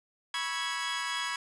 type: chord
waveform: 20% pulse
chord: C# minor seventh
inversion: third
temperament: equal with one note detuned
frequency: 978.7 / 1108.7 / 1318.5 / 1661.2 Hz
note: B5 / C#6 / E6 / G#6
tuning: -16 / 0 / 0 / 0 cents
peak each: -32 / -32 / -36 / -30 dBFS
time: 0.34-1.36 s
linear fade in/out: 2 ms
effects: resampled to 22050 Hz + 10-bit